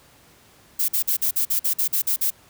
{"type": "noise bursts", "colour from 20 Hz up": "violet", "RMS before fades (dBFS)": -21, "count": 11, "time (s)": [0.79, 2.305], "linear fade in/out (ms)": 10, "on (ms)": 95, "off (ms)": 47, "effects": ["pink hiss -53 dBFS RMS until 2.49 s", "high-pass 60 Hz 12 dB/octave"]}